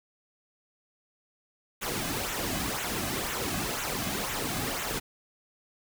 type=noise with flanger; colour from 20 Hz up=pink; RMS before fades=-32 dBFS; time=1.81-5 s; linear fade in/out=20 ms; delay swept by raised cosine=0.2 to 2.2 ms; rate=2 Hz; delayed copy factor=-0.65; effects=none